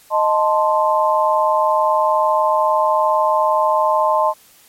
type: chord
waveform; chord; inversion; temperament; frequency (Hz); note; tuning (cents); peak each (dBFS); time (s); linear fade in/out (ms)
sine; A diminished; second; equal; 622.3 / 880 / 1046.5; Eb5 / A5 / C6; 0 / 0 / 0; -17; 0.1-4.34; 50
effects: white hiss -49 dBFS RMS until 4.68 s + MP3 64 kbps